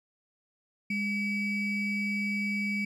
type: ring-modulated tone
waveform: triangle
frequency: 1244.5 Hz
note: D#6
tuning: in tune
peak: -23 dBFS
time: 0.9-2.85 s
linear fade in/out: 5 ms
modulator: 1040 Hz
effects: none